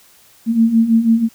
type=beating tone pair; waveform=sine; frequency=223 / 229.1 Hz; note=A3 / A#3; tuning=+23 / -30 cents; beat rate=6.1 Hz; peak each=-16 / -11 dBFS; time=0.46-1.29 s; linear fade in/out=50 ms; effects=white hiss -49 dBFS RMS until 1.34 s